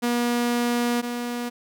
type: tone pair in turn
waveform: sawtooth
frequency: 240 / 241 Hz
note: B3 / B3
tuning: -49 / -42 cents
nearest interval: unison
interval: 7 cents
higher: second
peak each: -17 / -23 dBFS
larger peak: first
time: 0.02-1.02 / 1.02-1.5 s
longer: first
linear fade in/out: 20 ms
effects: none